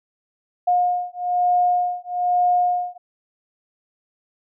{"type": "beating tone pair", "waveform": "sine", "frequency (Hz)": [715, 716.1], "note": ["F5", "F5"], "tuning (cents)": [41, 43], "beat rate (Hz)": 1.1, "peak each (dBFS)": -20, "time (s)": [0.67, 2.98], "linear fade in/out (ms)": 10, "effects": []}